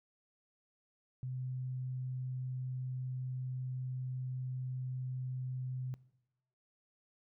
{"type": "tone", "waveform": "sine", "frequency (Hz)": 128.2, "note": "C3", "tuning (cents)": -35, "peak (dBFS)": -37, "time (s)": [1.23, 5.94], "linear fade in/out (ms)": 0, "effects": ["noise-tail reverb RT60 0.9 s tail -20 dB re dry"]}